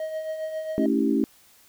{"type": "tone with tremolo", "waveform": "triangle", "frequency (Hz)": 630, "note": "D#5", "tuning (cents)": 21, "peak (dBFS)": -24, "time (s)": [0, 0.86], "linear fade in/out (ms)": 2, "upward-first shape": "triangle", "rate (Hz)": 7.4, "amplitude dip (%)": 55}
{"type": "chord", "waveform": "sine", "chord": "A dominant seventh", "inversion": "none", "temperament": "equal with one note detuned", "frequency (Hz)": [220, 277.2, 325.3, 392], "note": ["A3", "C#4", "E4", "G4"], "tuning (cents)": [0, 0, -23, 0], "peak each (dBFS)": [-25, -23, -26, -28], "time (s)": [0.78, 1.24], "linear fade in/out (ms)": 0}
{"effects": ["white hiss -56 dBFS RMS until 1.68 s"]}